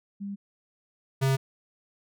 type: tone pair in turn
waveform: sine / square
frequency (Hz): 200 / 134.34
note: G3 / C3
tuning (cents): +35 / +46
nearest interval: perfect fifth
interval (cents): 689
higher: first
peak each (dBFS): -32 / -22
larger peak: second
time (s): 0.2-0.36 / 1.21-1.37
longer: neither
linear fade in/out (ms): 20
effects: none